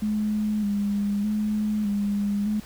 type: tone with vibrato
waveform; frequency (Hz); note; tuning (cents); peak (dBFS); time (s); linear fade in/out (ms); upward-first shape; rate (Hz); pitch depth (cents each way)
sine; 207.7; G#3; 0; -22; 0.02-2.6; 5; square; 0.82; 37
effects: added 60 Hz sine -47 dBFS peak until 2.65 s + pink hiss -47 dBFS RMS until 2.65 s